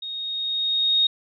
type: tone with level ramp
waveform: sine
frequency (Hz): 3729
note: A#7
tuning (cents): 0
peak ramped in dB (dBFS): -30 to -15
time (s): 0.02-1.07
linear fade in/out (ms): 5
effects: none